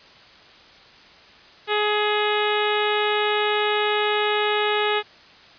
harmonic tone, 420 Hz, G#4, 19 cents sharp, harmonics 1 / 2 / 3 / 4 / 5 / 6 / 7 / 8 / 9, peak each -23 / -26 / -28 / -29 / -30 / -31 / -31 / -32 / -33 dBFS, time 1.67-5.03 s, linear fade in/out 50 ms, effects white hiss -48 dBFS RMS until 5.58 s + resampled to 11025 Hz

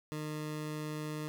20% pulse tone, 152.7 Hz, D#3, 32 cents flat, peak -32 dBFS, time 0.12-1.28 s, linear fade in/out 0 ms, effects none

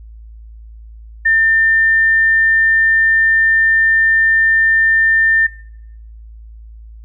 sine tone, 1800 Hz, A6, 39 cents sharp, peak -9 dBFS, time 1.25-5.47 s, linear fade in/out 10 ms, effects noise-tail reverb RT60 0.8 s tail -23 dB re dry + added 55 Hz sine -33 dBFS peak until 7.04 s

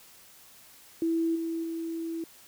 sine tone with level steps, 329.6 Hz, E4, in tune, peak -24 / -29 / -31 dBFS, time 1.02-2.24 s, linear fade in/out 2 ms, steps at 1.35 / 1.63 s, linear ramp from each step 10 ms, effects white hiss -54 dBFS RMS until 2.47 s

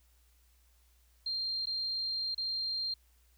sine tone with dropouts, 4186 Hz, C8, in tune, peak -32 dBFS, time 1.26-2.94 s, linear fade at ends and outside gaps 5 ms, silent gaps 1.657-1.669 / 2.347-2.378 s, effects added 60 Hz sine -64 dBFS peak until 3.37 s + white hiss -71 dBFS RMS until 3.37 s

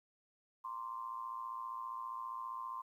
sine tone with amplitude modulation, 1046.5 Hz, C6, in tune, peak -37 dBFS, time 0.64-2.82 s, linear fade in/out 10 ms, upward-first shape sine, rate 115 Hz, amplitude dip 75%, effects 12-bit

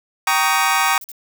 25% pulse chord, Eb dominant seventh, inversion first, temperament just, 777.8 / 933.4 / 1120.1 / 1244.5 Hz, G5 / Bb5 / Db6 / Eb6, -14 / +2 / +18 / 0 cents, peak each -17 dBFS, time 0.27-0.98 s, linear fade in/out 2 ms
violet noise bursts, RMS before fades -34 dBFS, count 4, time 0.86-1.117 s, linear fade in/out 0 ms, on 29 ms, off 47 ms
effects none

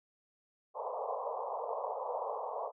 pink band-pass noise, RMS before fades -38 dBFS, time 0.74-2.72 s, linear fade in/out 50 ms, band 450 to 1100 Hz, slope 96 dB/octave, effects none

